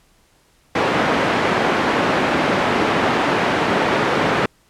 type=band-pass noise; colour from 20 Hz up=pink; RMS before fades=-18 dBFS; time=0.75-4.46 s; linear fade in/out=5 ms; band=230 to 2100 Hz; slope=12 dB/octave; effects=pink hiss -57 dBFS RMS until 4.69 s + low-pass 12000 Hz 12 dB/octave